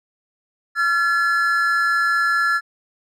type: tone pair together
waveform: triangle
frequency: 1367.5 / 1712 Hz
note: F6 / A6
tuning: -37 / -48 cents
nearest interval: major third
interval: 389 cents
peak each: -17 dBFS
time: 0.75-2.61 s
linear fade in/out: 50 ms
effects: none